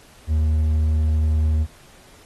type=tone with hard clipping; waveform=sine; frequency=77.8 Hz; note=D#2; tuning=in tune; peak=-17 dBFS; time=0.27-1.67 s; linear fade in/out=50 ms; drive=3 dB; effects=pink hiss -50 dBFS RMS until 2.25 s + AAC 32 kbps